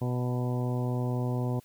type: harmonic tone with a mistuned harmonic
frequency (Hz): 124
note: B2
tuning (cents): +7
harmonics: 1 / 2 / 3 / 4 / 5 / 6 / 7 / 8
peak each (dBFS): -28 / -34 / -38 / -40 / -42 / -44 / -45 / -46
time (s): 0.01-1.6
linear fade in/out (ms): 10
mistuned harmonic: 7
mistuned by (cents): +16
effects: white hiss -61 dBFS RMS until 1.64 s